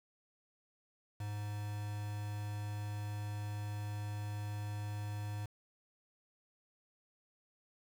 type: tone with quantisation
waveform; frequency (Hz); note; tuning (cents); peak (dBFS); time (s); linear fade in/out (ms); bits
triangle; 103.9; G#2; +1; -36; 1.2-5.46; 5; 8
effects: none

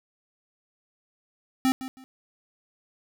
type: tone with echo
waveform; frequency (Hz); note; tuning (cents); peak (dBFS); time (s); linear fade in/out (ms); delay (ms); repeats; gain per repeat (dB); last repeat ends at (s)
square; 261.6; C4; 0; -20; 1.65-1.72; 0; 160; 2; -13; 2.04
effects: none

